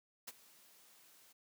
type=noise with ADSR envelope; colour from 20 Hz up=white; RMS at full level=-45 dBFS; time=0.27-1.33 s; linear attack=12 ms; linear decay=32 ms; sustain=-19 dB; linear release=12 ms; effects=high-pass 150 Hz 12 dB/octave